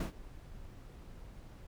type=noise with ADSR envelope; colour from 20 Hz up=brown; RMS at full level=-30 dBFS; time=0-1.67 s; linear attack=5 ms; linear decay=110 ms; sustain=-20 dB; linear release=8 ms; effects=none